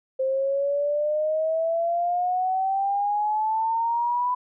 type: exponential sweep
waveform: sine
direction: up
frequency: 523.3 to 998 Hz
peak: -21 dBFS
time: 0.19-4.35 s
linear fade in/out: 10 ms
effects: none